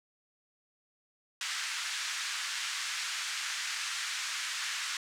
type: band-pass noise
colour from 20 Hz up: pink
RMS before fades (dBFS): -36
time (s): 1.41-4.97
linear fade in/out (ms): 2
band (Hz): 1400 to 7900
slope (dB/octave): 24
effects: none